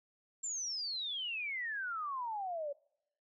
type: exponential sweep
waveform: sine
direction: down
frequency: 7459 to 554.4 Hz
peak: -36 dBFS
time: 0.43-2.73 s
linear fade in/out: 10 ms
effects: noise-tail reverb RT60 0.8 s tail -26 dB re dry